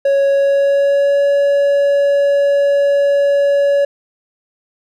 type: tone with pitch glide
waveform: triangle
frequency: 554.4 to 565.1 Hz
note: C#5 to C#5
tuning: 0 to +33 cents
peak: -8 dBFS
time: 0.05-3.85 s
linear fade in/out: 5 ms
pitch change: +33 cents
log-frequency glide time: 0.29-1.24 s
effects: none